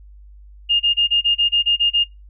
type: tone bursts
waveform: sine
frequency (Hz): 2829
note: F7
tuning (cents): +22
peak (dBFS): -13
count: 10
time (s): 0.69-2.042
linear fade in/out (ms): 20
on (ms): 110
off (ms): 28
effects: noise-tail reverb RT60 0.2 s tail -21 dB re dry + added 50 Hz sine -40 dBFS peak until 2.29 s